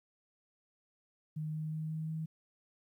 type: tone with pitch steps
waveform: sine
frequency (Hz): 154.6 / 155.68 / 156.76 / 157.85 / 158.95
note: D#3 / D#3 / D#3 / D#3 / D#3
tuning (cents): -11 / +1 / +13 / +25 / +37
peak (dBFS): -35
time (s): 1.36-2.26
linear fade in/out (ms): 10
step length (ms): 180
effects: 12-bit